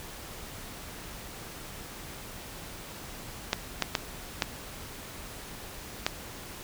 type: clicks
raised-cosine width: 0.2 ms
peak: -7 dBFS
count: 5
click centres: 3.531 / 3.823 / 3.952 / 4.422 / 6.065 s
effects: pink hiss -43 dBFS RMS until 6.63 s